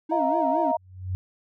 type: tone with vibrato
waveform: triangle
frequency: 299.1 Hz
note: D4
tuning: 32 cents sharp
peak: -25 dBFS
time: 0.09-0.72 s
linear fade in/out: 10 ms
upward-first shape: sine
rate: 4.4 Hz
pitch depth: 230 cents each way
type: chord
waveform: sine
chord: Eb suspended second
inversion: none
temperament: equal with one note detuned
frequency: 637.5 / 698.5 / 932.3 Hz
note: Eb5 / F5 / Bb5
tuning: +42 / 0 / 0 cents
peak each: -25 / -26 / -25 dBFS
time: 0.11-0.77 s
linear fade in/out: 10 ms
type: tone with exponential growth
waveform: sine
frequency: 92.5 Hz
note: F#2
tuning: in tune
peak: -23 dBFS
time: 0.71-1.15 s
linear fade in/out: 0 ms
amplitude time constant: 95 ms
effects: none